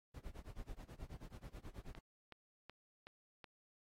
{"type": "noise with tremolo", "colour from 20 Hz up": "brown", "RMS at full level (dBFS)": -48, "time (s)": [0.14, 1.99], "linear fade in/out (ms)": 5, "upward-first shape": "sine", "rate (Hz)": 9.3, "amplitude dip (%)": 95}
{"type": "click train", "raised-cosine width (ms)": 0.3, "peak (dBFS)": -36, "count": 5, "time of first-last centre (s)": [1.95, 3.443], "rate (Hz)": 2.68}
{"effects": ["AAC 48 kbps"]}